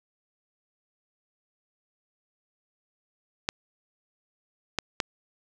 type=clicks; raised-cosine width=0.2 ms; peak=-8 / -8 / -7 dBFS; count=3; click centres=3.489 / 4.787 / 5.002 s; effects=none